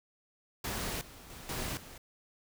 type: noise with level steps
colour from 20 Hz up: pink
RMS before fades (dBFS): -36 / -52 / -48 / -37 / -50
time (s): 0.64-1.98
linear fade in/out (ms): 5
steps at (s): 1.01 / 1.3 / 1.49 / 1.77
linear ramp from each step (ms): 2
effects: none